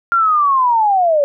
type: linear sweep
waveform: sine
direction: down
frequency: 1396.9 to 554.4 Hz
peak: -10 dBFS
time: 0.12-1.24 s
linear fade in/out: 0 ms
effects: none